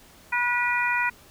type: harmonic tone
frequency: 485.9 Hz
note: B4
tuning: 28 cents flat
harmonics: 2 / 3 / 4 / 5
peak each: -27 / -27 / -27 / -27 dBFS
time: 0.32-1.1 s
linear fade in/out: 10 ms
effects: pink hiss -52 dBFS RMS until 1.3 s